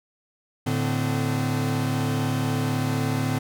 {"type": "tone cluster", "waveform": "45% pulse", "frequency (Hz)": [110.5, 146.6, 256.6], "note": ["A2", "D3", "C4"], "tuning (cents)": [8, -3, -34], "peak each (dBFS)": -27, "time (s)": [0.66, 3.39], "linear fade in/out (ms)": 10, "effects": []}